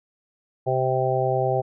harmonic tone, 130 Hz, C3, 11 cents flat, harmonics 1 / 3 / 4 / 5 / 6, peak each -26 / -26 / -26 / -26 / -26 dBFS, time 0.66-1.62 s, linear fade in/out 20 ms, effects none

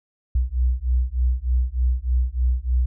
sine beating tone pair, 60.6 / 63.9 Hz, B1 / C2, -32 / -40 cents, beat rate 3.3 Hz, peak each -21 dBFS, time 0.35-2.86 s, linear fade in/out 5 ms, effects none

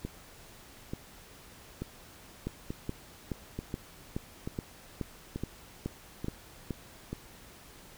two click trains, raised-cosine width 3 ms, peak -20 / -22 dBFS, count 11 / 9, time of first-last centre 2.47-6.707 / 0.05-7.13 s, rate 2.36 / 1.13 Hz, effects pink hiss -53 dBFS RMS until 7.97 s

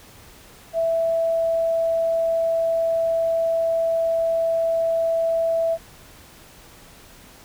sine tone, 660 Hz, E5, 2 cents sharp, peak -18 dBFS, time 0.73-5.78 s, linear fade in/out 50 ms, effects pink hiss -47 dBFS RMS until 7.44 s

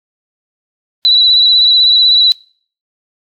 sine tone with vibrato, 3951 Hz, B7, in tune, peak -5 dBFS, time 1.05-2.32 s, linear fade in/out 0 ms, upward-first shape sine, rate 16 Hz, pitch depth 32 cents each way, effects noise-tail reverb RT60 0.5 s tail -25 dB re dry + AAC 64 kbps

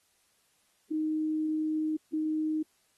sine tone pair in turn, 311.1 / 311.1 Hz, D#4 / D#4, 0 / 0 cents, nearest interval unison, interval 0 cents, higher neither, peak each -27 dBFS, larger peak neither, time 0.91-1.97 / 2.13-2.63 s, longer first, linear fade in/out 10 ms, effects white hiss -70 dBFS RMS until 2.97 s + AAC 32 kbps

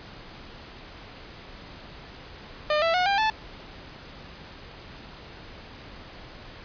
sawtooth tone with pitch steps, 604 / 662.5 / 726.6 / 797 / 874.2 Hz, D5 / E5 / F#5 / G5 / A5, +48 / +9 / -32 / +28 / -11 cents, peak -17 dBFS, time 2.7-3.3 s, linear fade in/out 2 ms, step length 120 ms, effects pink hiss -44 dBFS RMS until 6.64 s + resampled to 11025 Hz

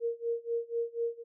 sine tone with tremolo, 466.2 Hz, A#4, in tune, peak -27 dBFS, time 0-1.24 s, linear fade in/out 50 ms, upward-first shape sine, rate 4.1 Hz, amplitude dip 95%, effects none

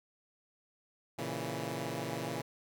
10% pulse chord, A# diminished, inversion none, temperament equal, 116.54 / 138.59 / 164.81 Hz, A#2 / C#3 / E3, 0 / 0 / 0 cents, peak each -32 dBFS, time 1.18-2.42 s, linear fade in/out 10 ms, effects none

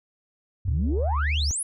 sine exponential sweep, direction up, 85 to 11110 Hz, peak -25 dBFS, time 0.65-1.63 s, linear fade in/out 5 ms
sine tone with vibrato, 73.9 Hz, D2, 11 cents sharp, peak -21 dBFS, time 0.68-1.51 s, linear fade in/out 0 ms, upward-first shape sine, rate 3.3 Hz, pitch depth 38 cents each way
effects tanh soft clip ceiling -16 dBFS

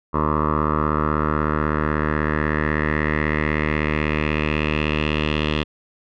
10% pulse tone with low-pass filter sweep, 76.2 Hz, D#2, 36 cents flat, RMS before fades -21 dBFS, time 0.13-5.64 s, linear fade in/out 20 ms, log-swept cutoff 1100 to 3100 Hz, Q 4.5, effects none

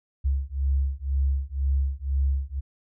sine beating tone pair, 67.4 / 69.4 Hz, C#2 / C#2, -48 / +3 cents, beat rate 2 Hz, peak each -25 dBFS, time 0.24-2.61 s, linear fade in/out 20 ms, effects none

